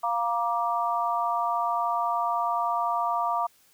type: chord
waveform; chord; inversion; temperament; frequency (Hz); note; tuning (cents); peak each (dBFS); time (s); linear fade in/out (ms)
sine; Bb major; second; equal with one note detuned; 698.5 / 944.8 / 1174.7; F5 / Bb5 / D6; 0 / +23 / 0; -28; 0.03-3.47; 10
effects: white hiss -61 dBFS RMS until 3.73 s